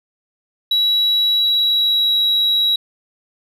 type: tone with pitch glide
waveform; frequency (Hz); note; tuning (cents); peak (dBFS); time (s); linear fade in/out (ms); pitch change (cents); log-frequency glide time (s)
sine; 3900 to 3875; B7 to B7; -23 to -34; -11; 0.71-2.76; 5; -11; 1.34-2.18
effects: tanh soft clip ceiling -11 dBFS